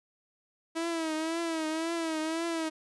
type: tone with vibrato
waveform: sawtooth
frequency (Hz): 324.3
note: E4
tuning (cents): -28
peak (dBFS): -26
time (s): 0.75-2.7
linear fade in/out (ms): 20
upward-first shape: triangle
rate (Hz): 1.9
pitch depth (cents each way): 79
effects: resampled to 24000 Hz